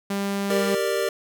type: tone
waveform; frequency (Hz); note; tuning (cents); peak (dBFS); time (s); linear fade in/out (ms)
sawtooth; 198.9; G3; +25; -20; 0.1-0.75; 5
type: chord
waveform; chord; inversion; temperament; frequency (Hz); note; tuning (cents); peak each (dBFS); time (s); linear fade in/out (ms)
square; G minor; none; equal with one note detuned; 392 / 466.2 / 591.8; G4 / Bb4 / D5; 0 / 0 / +13; -27; 0.5-1.09; 2
effects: none